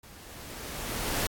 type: noise with level ramp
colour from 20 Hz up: pink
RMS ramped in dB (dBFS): -51 to -28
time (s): 0.03-1.27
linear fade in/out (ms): 5
effects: AAC 64 kbps